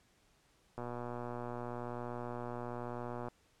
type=click train; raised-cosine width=1 ms; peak=-28 dBFS; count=304; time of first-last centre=0.78-3.284 s; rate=121 Hz; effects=pink hiss -70 dBFS RMS until 3.6 s + low-pass 10000 Hz 12 dB/octave